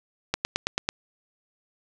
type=click train; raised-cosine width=0.2 ms; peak=-6 dBFS; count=6; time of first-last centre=0.34-0.889 s; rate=9.1 Hz; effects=none